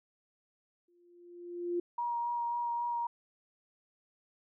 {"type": "tone with exponential growth", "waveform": "sine", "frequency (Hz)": 349.2, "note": "F4", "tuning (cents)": 0, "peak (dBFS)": -28, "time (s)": [0.88, 1.8], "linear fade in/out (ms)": 5, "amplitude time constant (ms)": 200}
{"type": "tone with vibrato", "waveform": "sine", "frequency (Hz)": 949, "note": "A#5", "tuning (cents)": 31, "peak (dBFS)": -31, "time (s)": [1.98, 3.07], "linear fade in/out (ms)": 5, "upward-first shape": "sine", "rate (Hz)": 3.7, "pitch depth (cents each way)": 12}
{"effects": []}